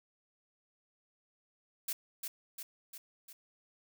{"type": "noise with echo", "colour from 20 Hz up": "blue", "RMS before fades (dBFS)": -36, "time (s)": [1.88, 1.93], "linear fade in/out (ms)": 5, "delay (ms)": 350, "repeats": 4, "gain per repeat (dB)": -4, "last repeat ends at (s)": 3.33, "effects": []}